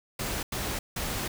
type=noise bursts at uneven times; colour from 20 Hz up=pink; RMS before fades=-32 dBFS; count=3; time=0.19-0.43 / 0.52-0.79 / 0.96-1.28 s; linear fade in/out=5 ms; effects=none